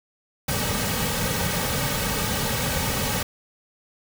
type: noise with comb filter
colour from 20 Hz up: pink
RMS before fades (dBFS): -25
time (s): 0.48-3.23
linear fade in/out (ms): 5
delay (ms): 2.9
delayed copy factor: -0.75
effects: none